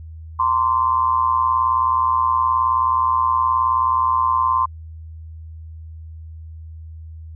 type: tone with amplitude modulation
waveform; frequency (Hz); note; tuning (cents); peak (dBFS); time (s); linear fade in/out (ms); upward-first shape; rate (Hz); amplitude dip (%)
sine; 1040; C6; -11; -11; 0.39-4.66; 10; sine; 119; 80
effects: added 80 Hz sine -33 dBFS peak until 7.35 s